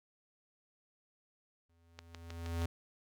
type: tone with exponential growth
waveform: square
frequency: 84 Hz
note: E2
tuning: 33 cents sharp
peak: -32 dBFS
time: 1.69-2.66 s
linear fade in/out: 5 ms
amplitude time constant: 210 ms
type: click train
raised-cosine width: 0.2 ms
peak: -28 dBFS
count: 5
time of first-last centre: 1.99-2.619 s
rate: 6.36 Hz
effects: none